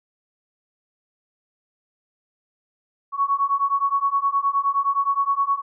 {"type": "beating tone pair", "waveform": "sine", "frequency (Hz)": [1108.7, 1118.3], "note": ["C#6", "C#6"], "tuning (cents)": [0, 15], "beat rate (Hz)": 9.6, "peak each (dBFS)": [-22, -21], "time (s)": [3.12, 5.62], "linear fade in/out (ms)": 50, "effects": []}